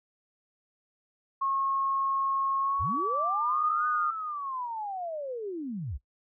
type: tone with pitch glide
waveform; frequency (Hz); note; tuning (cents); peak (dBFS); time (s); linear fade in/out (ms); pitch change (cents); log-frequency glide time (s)
sine; 1087 to 1227.2; C#6 to D#6; -34 to -24; -26; 1.41-4.11; 10; +210; 2.6-3.63
type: linear two-way sweep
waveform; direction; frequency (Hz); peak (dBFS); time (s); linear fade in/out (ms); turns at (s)
sine; up then down; 49 to 1507 to 49; -32; 2.79-5.98; 20; 3.87
effects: noise-tail reverb RT60 0.1 s tail -18 dB re dry